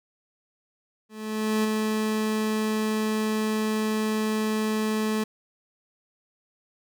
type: tone with ADSR envelope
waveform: 30% pulse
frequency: 216.5 Hz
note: A3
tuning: 28 cents flat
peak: -18 dBFS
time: 1.09-5.24 s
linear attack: 550 ms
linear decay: 13 ms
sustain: -3 dB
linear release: 7 ms
effects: none